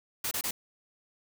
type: noise bursts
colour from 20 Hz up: white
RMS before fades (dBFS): -32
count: 3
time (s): 0.24-0.51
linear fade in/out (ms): 5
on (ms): 72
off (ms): 27
effects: none